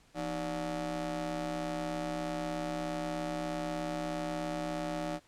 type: ring-modulated tone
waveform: 25% pulse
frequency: 138.4 Hz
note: C#3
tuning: 2 cents flat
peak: -27 dBFS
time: 0.14-5.2 s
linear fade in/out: 50 ms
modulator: 446 Hz
effects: pink hiss -64 dBFS RMS until 5.27 s + low-pass 9000 Hz 12 dB/octave